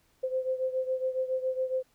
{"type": "beating tone pair", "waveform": "sine", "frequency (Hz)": [516, 523.2], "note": ["C5", "C5"], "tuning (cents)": [-24, 0], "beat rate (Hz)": 7.2, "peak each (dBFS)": [-29, -33], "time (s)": [0.23, 1.83], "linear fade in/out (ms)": 10, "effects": ["pink hiss -68 dBFS RMS until 1.94 s"]}